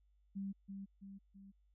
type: tone with echo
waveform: sine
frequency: 196.2 Hz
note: G3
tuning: 2 cents sharp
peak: -39 dBFS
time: 0.35-0.53 s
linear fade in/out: 20 ms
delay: 330 ms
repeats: 3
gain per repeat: -5 dB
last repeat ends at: 1.52 s
effects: added 50 Hz sine -69 dBFS peak until 1.74 s